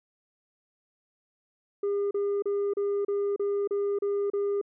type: tone bursts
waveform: sine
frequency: 403.8 Hz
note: G#4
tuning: 49 cents flat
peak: -22 dBFS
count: 9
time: 1.83-4.614 s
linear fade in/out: 5 ms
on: 280 ms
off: 33 ms
effects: tanh soft clip ceiling -24 dBFS